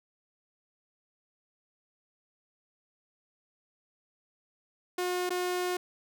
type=tone with dropouts; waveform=sawtooth; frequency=360 Hz; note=F#4; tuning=47 cents flat; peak=-25 dBFS; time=4.98-5.77 s; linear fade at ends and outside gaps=5 ms; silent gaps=5.294-5.304 s; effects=none

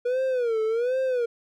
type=tone with vibrato; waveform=triangle; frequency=479.6 Hz; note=A#4; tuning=49 cents sharp; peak=-20 dBFS; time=0.05-1.26 s; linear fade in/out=10 ms; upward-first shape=sine; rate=1.3 Hz; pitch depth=160 cents each way; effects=none

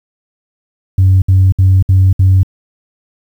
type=tone bursts; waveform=sine; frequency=94.4 Hz; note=F#2; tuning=35 cents sharp; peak=-3 dBFS; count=5; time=0.98-2.432 s; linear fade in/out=5 ms; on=240 ms; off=63 ms; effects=tanh soft clip ceiling -2 dBFS + 7-bit

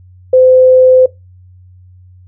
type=tone; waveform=sine; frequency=513 Hz; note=C5; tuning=34 cents flat; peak=-3 dBFS; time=0.33-1.06 s; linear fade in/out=5 ms; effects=noise-tail reverb RT60 0.2 s tail -20 dB re dry + added 91 Hz sine -37 dBFS peak until 2.27 s

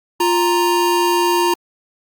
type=tone pair together; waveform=square; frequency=350.5 / 932.3 Hz; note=F4 / A#5; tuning=+6 / 0 cents; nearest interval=octave + perfect fourth; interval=1694 cents; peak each=-17 dBFS; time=0.2-1.54 s; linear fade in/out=5 ms; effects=Opus 48 kbps

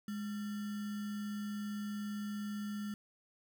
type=tone with sample-and-hold; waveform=sine; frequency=207.4 Hz; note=G#3; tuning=2 cents flat; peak=-37 dBFS; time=0.08-2.94 s; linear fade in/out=2 ms; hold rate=1575 Hz; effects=none

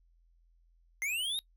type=linear sweep; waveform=square; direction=up; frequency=2054 to 3800 Hz; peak=-32 dBFS; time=1.02-1.39 s; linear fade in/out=0 ms; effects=noise-tail reverb RT60 0.1 s tail -22 dB re dry + added 42 Hz sine -63 dBFS peak until 1.56 s

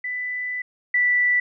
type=tone pair in turn; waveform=sine; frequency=1991 / 1969.3 Hz; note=B6 / B6; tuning=+14 / -5 cents; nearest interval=unison; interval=19 cents; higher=first; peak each=-25 / -16 dBFS; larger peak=second; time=0.04-0.62 / 0.94-1.4 s; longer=first; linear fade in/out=5 ms; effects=none

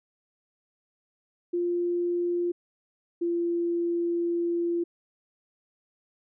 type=tone pair in turn; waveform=sine; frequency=349.2 / 342.8 Hz; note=F4 / F4; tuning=0 / -32 cents; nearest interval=unison; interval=32 cents; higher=first; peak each=-24 dBFS; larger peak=neither; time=1.53-2.52 / 3.21-4.84 s; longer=second; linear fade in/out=10 ms; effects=none

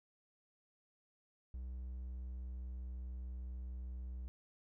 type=tone with pitch glide; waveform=triangle; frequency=62.8 to 62.37 Hz; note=B1 to B1; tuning=+30 to +18 cents; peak=-40 dBFS; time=1.54-4.28 s; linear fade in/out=0 ms; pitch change=-12 cents; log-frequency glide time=1.65-2.97 s; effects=none

